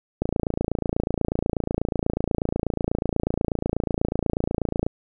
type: click train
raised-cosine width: 2 ms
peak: -9 dBFS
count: 132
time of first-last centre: 0.22-4.865 s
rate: 28.2 Hz
effects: none